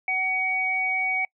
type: tone pair together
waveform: sine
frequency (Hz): 751 / 2252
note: F#5 / C#7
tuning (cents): +26 / +27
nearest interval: octave + perfect fifth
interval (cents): 1901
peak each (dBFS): -30 / -23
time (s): 0.08-1.25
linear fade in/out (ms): 2
effects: noise-tail reverb RT60 0.1 s tail -26 dB re dry